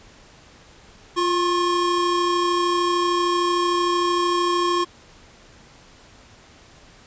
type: tone pair together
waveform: square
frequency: 349.2 / 1080.8 Hz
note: F4 / C#6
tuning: 0 / -44 cents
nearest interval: octave + minor sixth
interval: 1956 cents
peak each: -22 dBFS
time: 1.16-4.85 s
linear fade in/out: 20 ms
effects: pink hiss -49 dBFS RMS until 7.06 s + resampled to 16000 Hz